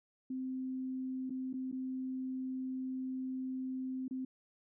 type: tone with dropouts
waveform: sine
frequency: 259.6 Hz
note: C4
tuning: 13 cents flat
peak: -36 dBFS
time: 0.3-4.25 s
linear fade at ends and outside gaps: 5 ms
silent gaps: 1.297-1.304 / 1.53-1.538 / 1.716-1.725 / 4.081-4.109 s
effects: none